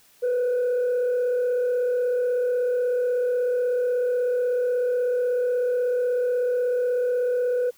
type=tone with frequency modulation; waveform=sine; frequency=493.9 Hz; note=B4; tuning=in tune; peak=-18 dBFS; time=0.22-7.71 s; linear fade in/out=20 ms; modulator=36.3 Hz; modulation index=0.31; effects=tanh soft clip ceiling -19 dBFS + white hiss -57 dBFS RMS until 7.77 s